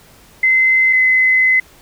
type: tone pair in turn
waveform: sine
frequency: 2058 / 2039 Hz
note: C7 / C7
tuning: -29 / -45 cents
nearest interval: unison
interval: 16 cents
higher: first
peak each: -9 dBFS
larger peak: neither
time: 0.43-0.93 / 0.93-1.6 s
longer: second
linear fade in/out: 5 ms
effects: pink hiss -46 dBFS RMS until 1.81 s